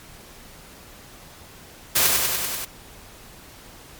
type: noise with echo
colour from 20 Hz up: white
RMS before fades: -18 dBFS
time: 1.95-2.07 s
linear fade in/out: 10 ms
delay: 97 ms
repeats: 6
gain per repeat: -2 dB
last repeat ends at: 2.652 s
effects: pink hiss -45 dBFS RMS until 3.99 s + MP3 96 kbps